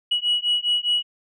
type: beating tone pair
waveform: sine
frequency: 2919 / 2923.9 Hz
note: F#7 / F#7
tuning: -24 / -21 cents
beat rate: 4.9 Hz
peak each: -21 / -21 dBFS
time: 0.11-1.03 s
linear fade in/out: 10 ms
effects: tanh soft clip ceiling -14 dBFS